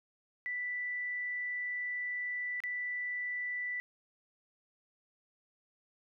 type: tone with dropouts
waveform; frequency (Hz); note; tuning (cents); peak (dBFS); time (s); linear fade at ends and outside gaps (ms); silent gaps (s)
sine; 1975.5; B6; 0; -34; 0.46-3.8; 0; 2.603-2.637
effects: none